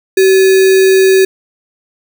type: tone with sample-and-hold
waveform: sine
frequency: 380.9 Hz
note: G4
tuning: 50 cents flat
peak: -4 dBFS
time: 0.17-1.25 s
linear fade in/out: 5 ms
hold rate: 2100 Hz
effects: none